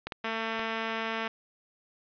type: clicks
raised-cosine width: 0.3 ms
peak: -19 dBFS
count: 3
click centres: 0.07 / 0.122 / 0.594 s
type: tone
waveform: 5% pulse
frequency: 224.3 Hz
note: A3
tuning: 34 cents sharp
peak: -19 dBFS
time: 0.24-1.28 s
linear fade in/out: 5 ms
effects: resampled to 11025 Hz + 9-bit